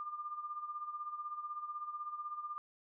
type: tone with tremolo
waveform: sine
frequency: 1200 Hz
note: D6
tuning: 37 cents sharp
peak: -37 dBFS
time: 0-2.58 s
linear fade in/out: 0 ms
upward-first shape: sine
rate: 16 Hz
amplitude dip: 65%
effects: none